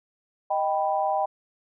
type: chord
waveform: sine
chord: Eb augmented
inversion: none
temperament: equal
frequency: 622.3 / 784 / 987.8 Hz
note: Eb5 / G5 / B5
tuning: 0 / 0 / 0 cents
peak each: -27 / -24 / -30 dBFS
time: 0.5-1.26 s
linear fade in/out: 10 ms
effects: none